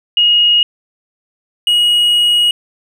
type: tone pair in turn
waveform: sine / triangle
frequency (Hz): 2877 / 2895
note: F#7 / F#7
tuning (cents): -49 / -38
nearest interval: unison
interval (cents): 11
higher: second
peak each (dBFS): -7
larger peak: neither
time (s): 0.17-0.63 / 1.67-2.51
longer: second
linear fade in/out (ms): 2
effects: none